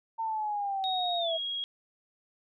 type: linear sweep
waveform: sine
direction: down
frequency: 908 to 647 Hz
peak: -29 dBFS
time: 0.18-1.38 s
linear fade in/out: 20 ms
type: tone with pitch glide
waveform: sine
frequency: 3760 to 3292 Hz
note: A#7 to G#7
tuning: +14 to -16 cents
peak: -31 dBFS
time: 0.84-1.64 s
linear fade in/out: 0 ms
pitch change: -230 cents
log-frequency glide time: 1.18-1.33 s
effects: none